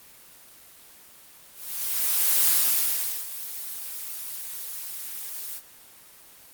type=noise with ADSR envelope; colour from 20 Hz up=blue; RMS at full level=-19 dBFS; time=1.53-5.61 s; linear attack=940 ms; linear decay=780 ms; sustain=-16 dB; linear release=46 ms; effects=white hiss -50 dBFS RMS until 6.53 s + Opus 24 kbps